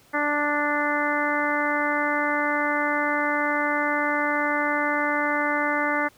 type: harmonic tone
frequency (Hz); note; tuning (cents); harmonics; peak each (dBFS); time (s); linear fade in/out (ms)
293.7; D4; 0; 1 / 2 / 3 / 4 / 5 / 6 / 7; -29 / -29 / -29 / -29 / -29 / -29 / -29; 0.13-6.09; 20
effects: pink hiss -56 dBFS RMS until 6.17 s + high-pass 60 Hz 12 dB/octave